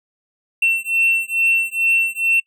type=beating tone pair; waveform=triangle; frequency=2700 / 2702.3 Hz; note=E7 / E7; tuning=+41 / +42 cents; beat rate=2.3 Hz; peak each=-17 dBFS; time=0.62-2.4 s; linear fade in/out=5 ms; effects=noise-tail reverb RT60 0.1 s tail -24 dB re dry